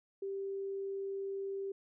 sine tone, 392 Hz, G4, in tune, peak -36 dBFS, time 0.22-1.72 s, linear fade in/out 5 ms, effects none

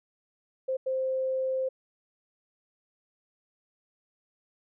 sine tone bursts at uneven times, 523.3 Hz, C5, in tune, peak -26 dBFS, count 2, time 0.68-0.77 / 0.86-1.69 s, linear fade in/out 10 ms, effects none

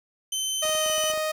20% pulse tone with pitch glide, 3078 to 3020 Hz, G7 to F#7, -32 to +35 cents, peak -20 dBFS, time 0.32-1.12 s, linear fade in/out 5 ms, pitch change -33 cents, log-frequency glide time 0.8-0.94 s
sawtooth tone, 622.3 Hz, D#5, in tune, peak -21 dBFS, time 0.62-1.32 s, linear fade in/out 10 ms
clicks, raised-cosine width 1 ms, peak -28 dBFS, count 10, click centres 0.653 / 0.694 / 0.751 / 0.862 / 0.899 / 0.981 / 1.039 / 1.101 / 1.137 / 1.176 s
effects none

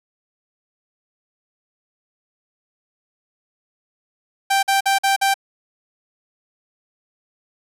sawtooth tone bursts, 784 Hz, G5, in tune, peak -11 dBFS, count 5, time 4.5-5.342 s, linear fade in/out 10 ms, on 130 ms, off 48 ms, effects resampled to 32000 Hz + 8-bit

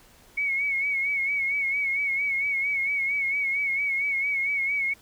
sine tone with vibrato, 2217 Hz, C#7, in tune, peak -23 dBFS, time 0.37-4.94 s, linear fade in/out 10 ms, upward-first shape sine, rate 4.4 Hz, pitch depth 57 cents each way, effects pink hiss -55 dBFS RMS until 5.01 s

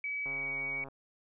sine tone with pitch glide, 2281 to 2253 Hz, C#7 to C#7, +49 to +28 cents, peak -33 dBFS, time 0.04-0.84 s, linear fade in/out 2 ms, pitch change -21 cents, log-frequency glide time 0.24-0.53 s
click train, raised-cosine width 1 ms, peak -34 dBFS, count 86, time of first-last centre 0.26-0.885 s, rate 136 Hz
effects none

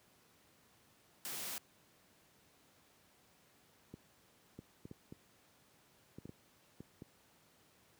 white noise, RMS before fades -43 dBFS, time 1.25-1.58 s, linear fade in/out 0 ms
clicks, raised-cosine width 3 ms, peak -34 dBFS, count 10, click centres 3.94 / 4.59 / 4.854 / 4.913 / 5.124 / 6.185 / 6.255 / 6.293 / 6.805 / 7.021 s
effects pink hiss -68 dBFS RMS until 7.99 s + high-pass 100 Hz 12 dB/octave

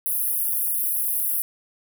pink high-pass noise, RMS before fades -24 dBFS, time 0.06-1.42 s, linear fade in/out 0 ms, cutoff 10000 Hz, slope 96 dB/octave, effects none

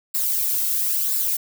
violet noise with flanger, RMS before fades -22 dBFS, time 0.14-1.37 s, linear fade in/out 10 ms, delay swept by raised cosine 0.32 to 1.72 ms, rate 0.99 Hz, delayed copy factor -0.5, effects none

